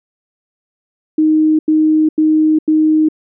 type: tone bursts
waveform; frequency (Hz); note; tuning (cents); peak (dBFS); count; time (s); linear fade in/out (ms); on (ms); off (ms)
sine; 311.1; D#4; 0; -8; 4; 1.18-3.087; 5; 410; 89
effects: none